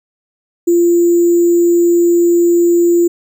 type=tone with sample-and-hold; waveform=sine; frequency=344.6 Hz; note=F4; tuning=23 cents flat; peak=-7 dBFS; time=0.67-3.08 s; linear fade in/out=10 ms; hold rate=7350 Hz; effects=none